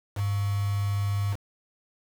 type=tone with quantisation; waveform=sine; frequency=100.8 Hz; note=G2; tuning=49 cents sharp; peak=-24 dBFS; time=0.15-1.37 s; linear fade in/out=50 ms; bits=6; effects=none